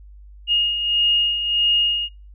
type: beating tone pair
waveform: sine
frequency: 2852 / 2853.6 Hz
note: F7 / F7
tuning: +36 / +37 cents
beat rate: 1.6 Hz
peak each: -25 / -17 dBFS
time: 0.47-2.09 s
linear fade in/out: 50 ms
effects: noise-tail reverb RT60 0.3 s tail -23 dB re dry + added 50 Hz sine -40 dBFS peak until 2.34 s